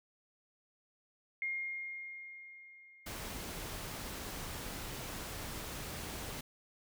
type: tone with exponential decay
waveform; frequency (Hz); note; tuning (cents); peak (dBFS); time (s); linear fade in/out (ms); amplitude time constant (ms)
sine; 2130; C7; +30; -33; 1.42-4.05; 1; 570
type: noise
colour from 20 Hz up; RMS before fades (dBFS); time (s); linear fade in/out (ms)
pink; -43; 3.06-6.41; 5
effects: none